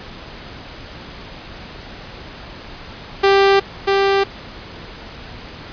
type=tone with echo; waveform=sawtooth; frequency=393.4 Hz; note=G4; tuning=6 cents sharp; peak=-6 dBFS; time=3.23-3.6 s; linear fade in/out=10 ms; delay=640 ms; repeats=1; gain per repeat=-3 dB; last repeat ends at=4.24 s; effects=pink hiss -35 dBFS RMS until 5.72 s + resampled to 11025 Hz